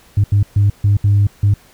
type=tone bursts at uneven times; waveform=sine; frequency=101.4 Hz; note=G#2; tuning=41 cents flat; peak=-7 dBFS; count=6; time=0.17-0.24 / 0.32-0.43 / 0.56-0.7 / 0.84-0.97 / 1.04-1.27 / 1.43-1.54 s; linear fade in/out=5 ms; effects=tanh soft clip ceiling -6 dBFS + pink hiss -48 dBFS RMS until 1.73 s